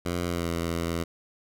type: tone with pitch glide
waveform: 10% pulse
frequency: 87.31 to 84.14 Hz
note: F2 to E2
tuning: 0 to +36 cents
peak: -19 dBFS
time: 0.05-1.04 s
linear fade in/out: 10 ms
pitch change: -64 cents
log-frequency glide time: 0.26-0.5 s
effects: none